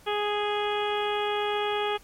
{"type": "harmonic tone", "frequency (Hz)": 415.3, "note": "G#4", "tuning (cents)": 0, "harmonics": [1, 2, 3, 4, 5, 6, 7, 8], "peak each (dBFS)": [-28, -30, -34, -38, -40, -38, -39, -36], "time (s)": [0.06, 1.98], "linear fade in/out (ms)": 20, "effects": ["pink hiss -55 dBFS RMS until 2.03 s", "MP3 64 kbps"]}